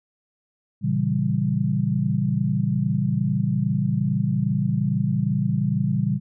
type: chord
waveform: sine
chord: A# diminished seventh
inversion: none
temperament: equal with one note detuned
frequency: 116.2 / 138.59 / 164.81 / 196 Hz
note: A#2 / C#3 / E3 / G3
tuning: -5 / 0 / 0 / 0 cents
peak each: -26 / -24 / -26 / -24 dBFS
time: 0.81-6.2 s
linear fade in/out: 50 ms
effects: none